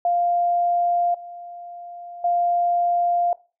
sine tone with level steps, 698.5 Hz, F5, in tune, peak -17 / -34 / -17 dBFS, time 0.05-3.33 s, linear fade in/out 2 ms, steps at 1.14 / 2.24 s, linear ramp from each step 5 ms, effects noise-tail reverb RT60 0.3 s tail -19 dB re dry

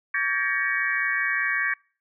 sine tone cluster, 1141 / 1598 / 1723 / 1891 / 2251 Hz, C#6 / G6 / A6 / A#6 / C#7, +50 / +33 / -37 / +24 / +26 cents, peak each -33 / -28 / -29 / -27 / -29 dBFS, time 0.14-1.74 s, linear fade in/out 5 ms, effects noise-tail reverb RT60 0.4 s tail -25 dB re dry

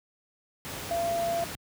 sine tone in noise, 680 Hz, F5, 46 cents flat, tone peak -26 dBFS, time 0.91-1.44 s, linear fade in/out 0 ms, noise pink, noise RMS -37 dBFS, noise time 0.65-1.55 s, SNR +8 dB, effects high-pass 80 Hz 12 dB/octave

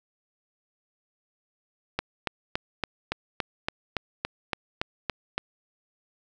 click train, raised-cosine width 0.3 ms, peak -10 dBFS, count 13, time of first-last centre 1.99-5.38 s, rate 3.54 Hz, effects none

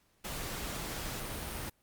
pink noise, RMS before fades -39 dBFS, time 0.24-1.7 s, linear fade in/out 10 ms, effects pink hiss -71 dBFS RMS until 1.82 s + Opus 48 kbps

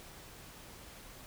silence, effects pink hiss -52 dBFS RMS until 1.26 s

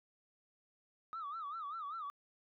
sine tone with vibrato, 1235 Hz, D#6, 13 cents flat, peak -39 dBFS, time 1.13-2.1 s, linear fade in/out 0 ms, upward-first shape sine, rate 5.1 Hz, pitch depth 160 cents each way, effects tanh soft clip ceiling -37 dBFS

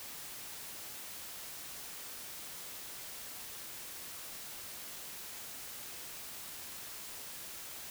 silence, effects white hiss -46 dBFS RMS until 7.9 s

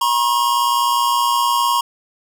square tone pair together, 958 / 1077.5 Hz, A#5 / C#6, +47 / -49 cents, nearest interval major second, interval 204 cents, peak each -18 dBFS, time 0.01-1.81 s, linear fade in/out 5 ms, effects none

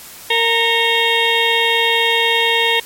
harmonic tone with a mistuned harmonic, 461.7 Hz, A#4, 17 cents flat, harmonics 1 / 2 / 4 / 5 / 6 / 7 / 8, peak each -20 / -20 / -20 / -20 / -20 / -20 / -20 dBFS, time 0.3-2.8 s, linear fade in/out 5 ms, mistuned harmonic 5, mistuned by -86 cents, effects white hiss -36 dBFS RMS until 2.85 s + MP3 64 kbps

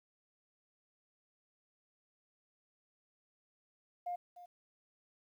sine tone with echo, 708 Hz, F5, 23 cents sharp, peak -35 dBFS, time 4.06-4.16 s, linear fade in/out 10 ms, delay 300 ms, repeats 1, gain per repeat -15 dB, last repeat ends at 4.46 s, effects tanh soft clip ceiling -31 dBFS + 12-bit

